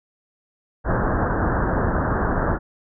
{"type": "low-pass noise", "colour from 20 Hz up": "pink", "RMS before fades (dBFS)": -21, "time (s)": [0.84, 2.59], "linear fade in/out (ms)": 50, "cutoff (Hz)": 1700, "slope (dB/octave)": 96, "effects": []}